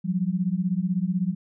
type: beating tone pair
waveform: sine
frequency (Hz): 174.61 / 190.61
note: F3 / G3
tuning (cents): 0 / -48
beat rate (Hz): 16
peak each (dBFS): -25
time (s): 0.04-1.35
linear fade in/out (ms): 20
effects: none